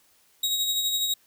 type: tone with tremolo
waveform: sawtooth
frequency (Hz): 3800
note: A#7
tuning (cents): +33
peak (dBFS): -19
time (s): 0.43-1.14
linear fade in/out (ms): 5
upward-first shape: sine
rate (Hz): 12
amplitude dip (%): 40
effects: white hiss -62 dBFS RMS until 1.26 s